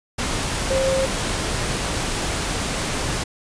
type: tone in noise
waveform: sine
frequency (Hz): 532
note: C5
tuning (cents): +29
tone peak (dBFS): -18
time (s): 0.7-1.06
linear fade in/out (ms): 10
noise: pink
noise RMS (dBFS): -24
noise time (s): 0.18-3.24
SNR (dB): +3
effects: resampled to 22050 Hz